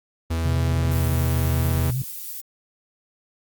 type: tone with pitch glide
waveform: 45% pulse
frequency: 82.3 to 80.75 Hz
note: E2 to E2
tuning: -2 to -35 cents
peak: -21 dBFS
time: 0.3-1.91 s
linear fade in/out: 10 ms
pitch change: -33 cents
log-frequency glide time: 0.91-1.1 s
type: tone with vibrato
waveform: sine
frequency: 127.5 Hz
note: C3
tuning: 44 cents flat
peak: -22 dBFS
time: 0.45-2.02 s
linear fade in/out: 2 ms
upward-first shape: sine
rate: 9.3 Hz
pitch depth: 88 cents each way
type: noise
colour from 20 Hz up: violet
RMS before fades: -34 dBFS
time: 0.91-2.41 s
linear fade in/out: 5 ms
effects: Opus 24 kbps